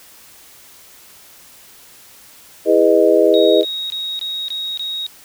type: chord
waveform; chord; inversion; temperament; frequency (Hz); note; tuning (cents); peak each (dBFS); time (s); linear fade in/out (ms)
sine; E major seventh; none; just; 329.6 / 412 / 494.4 / 618.1; E4 / G#4 / B4 / D#5; 0 / -14 / +2 / -12; -16 / -14 / -15 / -14; 2.65-3.65; 50
type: tone bursts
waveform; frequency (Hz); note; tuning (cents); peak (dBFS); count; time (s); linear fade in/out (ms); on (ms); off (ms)
sine; 3774; A#7; +21; -21; 6; 3.34-5.065; 0; 270; 21
effects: white hiss -44 dBFS RMS until 5.24 s